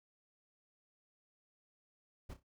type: noise with echo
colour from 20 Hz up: brown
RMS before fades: -45 dBFS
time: 2.29-2.34 s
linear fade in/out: 10 ms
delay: 31 ms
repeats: 3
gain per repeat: -11 dB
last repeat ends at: 2.433 s
effects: none